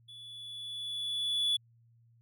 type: tone with level ramp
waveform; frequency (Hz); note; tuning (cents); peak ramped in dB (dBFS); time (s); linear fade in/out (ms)
triangle; 3433; A7; -43; -46 to -24; 0.08-1.57; 10
effects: added 116 Hz sine -61 dBFS peak until 2.21 s